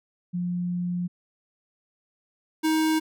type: tone pair in turn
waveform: sine / square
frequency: 177 / 315.4 Hz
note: F3 / D#4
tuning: +23 / +24 cents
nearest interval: minor seventh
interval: 1001 cents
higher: second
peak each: -25 / -21 dBFS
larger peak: second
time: 0.33-1.08 / 2.63-3 s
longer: first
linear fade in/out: 20 ms
effects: none